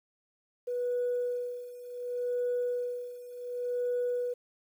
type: tone with tremolo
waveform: sine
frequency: 490 Hz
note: B4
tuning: 14 cents flat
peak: -26 dBFS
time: 0.67-4.34 s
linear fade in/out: 10 ms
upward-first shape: sine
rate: 0.68 Hz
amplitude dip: 85%
effects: tanh soft clip ceiling -24 dBFS + 10-bit